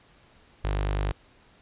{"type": "tone with notch filter", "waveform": "sawtooth", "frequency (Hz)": 50, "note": "G1", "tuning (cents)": 35, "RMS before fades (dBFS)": -27, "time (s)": [0.64, 1.12], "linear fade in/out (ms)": 10, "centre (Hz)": 220, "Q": 1.5, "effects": ["pink hiss -58 dBFS RMS until 1.61 s", "resampled to 8000 Hz"]}